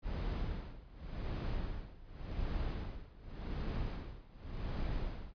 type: noise with tremolo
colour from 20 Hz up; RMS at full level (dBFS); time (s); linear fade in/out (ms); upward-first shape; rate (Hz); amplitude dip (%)
brown; -36; 0.02-5.34; 50; sine; 0.88; 90
effects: resampled to 11025 Hz